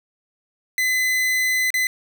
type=tone with dropouts; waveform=40% pulse; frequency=2025 Hz; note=B6; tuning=43 cents sharp; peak=-17 dBFS; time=0.78-1.87 s; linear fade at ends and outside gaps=1 ms; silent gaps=1.704-1.741 s; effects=none